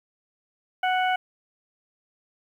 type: harmonic tone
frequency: 740 Hz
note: F#5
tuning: in tune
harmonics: 1 / 2 / 3 / 4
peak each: -22 / -28 / -32 / -34 dBFS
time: 0.83-1.16 s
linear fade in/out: 5 ms
effects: 9-bit